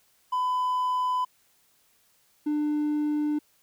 triangle tone pair in turn, 1004 / 298.5 Hz, B5 / D4, +28 / +28 cents, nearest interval octave + major sixth, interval 2100 cents, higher first, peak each -21 dBFS, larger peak neither, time 0.32-1.25 / 2.46-3.39 s, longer neither, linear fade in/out 10 ms, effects tanh soft clip ceiling -17 dBFS + white hiss -65 dBFS RMS until 3.62 s

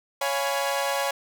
sawtooth chord, C# dominant seventh, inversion none, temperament equal with one note detuned, 556.9 / 698.5 / 830.6 / 987.8 Hz, C#5 / E#5 / G#5 / B5, +8 / 0 / 0 / 0 cents, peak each -23 / -29 / -26 / -29 dBFS, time 0.21-1.11 s, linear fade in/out 5 ms, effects none

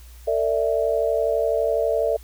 sine chord, A suspended fourth, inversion none, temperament equal with one note detuned, 451.3 / 587.3 / 659.3 Hz, A4 / D5 / E5, +44 / 0 / 0 cents, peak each -23 dBFS, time 0.27-2.17 s, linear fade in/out 10 ms, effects added 60 Hz sine -41 dBFS peak until 2.23 s + white hiss -52 dBFS RMS until 2.23 s

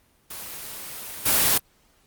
white noise with level steps, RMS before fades -36 / -19 dBFS, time 0.3-1.58 s, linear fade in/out 5 ms, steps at 1.25 s, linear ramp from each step 20 ms, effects pink hiss -62 dBFS RMS until 2.06 s + Opus 24 kbps

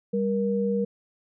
sine tone pair together, 198.31 / 473.3 Hz, G3 / A#4, +20 / +26 cents, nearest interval octave + minor third, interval 1506 cents, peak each -25 dBFS, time 0.13-0.85 s, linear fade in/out 10 ms, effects none

